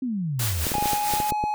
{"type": "exponential sweep", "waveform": "sine", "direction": "down", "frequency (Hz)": [269.2, 73.42], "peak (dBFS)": -24, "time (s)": [0.02, 0.65], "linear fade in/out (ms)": 5}
{"type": "noise with tremolo", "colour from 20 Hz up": "white", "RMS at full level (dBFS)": -27, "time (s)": [0.39, 1.31], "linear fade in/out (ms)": 5, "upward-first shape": "sine", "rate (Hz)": 4.4, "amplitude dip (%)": 55}
{"type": "clicks", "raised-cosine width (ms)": 2, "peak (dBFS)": -15, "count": 11, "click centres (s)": [0.668, 0.718, 0.753, 0.783, 0.825, 0.857, 0.933, 1.137, 1.202, 1.322, 1.439]}
{"type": "tone with pitch glide", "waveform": "triangle", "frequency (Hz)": [830.6, 843.7], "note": ["G#5", "G#5"], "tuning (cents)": [0, 27], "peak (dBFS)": -21, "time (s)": [0.74, 1.54], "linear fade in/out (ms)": 0, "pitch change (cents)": 27, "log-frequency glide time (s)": [0.98, 1.32]}
{"effects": []}